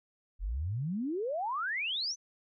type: exponential sweep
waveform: sine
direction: up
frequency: 40.87 to 6272 Hz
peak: -31 dBFS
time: 0.39-2.16 s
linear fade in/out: 50 ms
effects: none